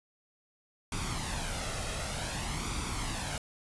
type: noise with flanger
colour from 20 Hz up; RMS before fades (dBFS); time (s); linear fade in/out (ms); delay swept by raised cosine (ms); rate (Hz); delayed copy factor
pink; -35; 0.92-3.38; 2; 0.84 to 1.56; 0.54; +0.55
effects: resampled to 24000 Hz